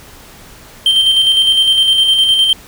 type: tone with tremolo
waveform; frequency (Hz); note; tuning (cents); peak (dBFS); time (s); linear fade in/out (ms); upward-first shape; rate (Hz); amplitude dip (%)
triangle; 3136; G7; 0; -5; 0.86-2.53; 2; square; 9.8; 35
effects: pink hiss -38 dBFS RMS until 2.67 s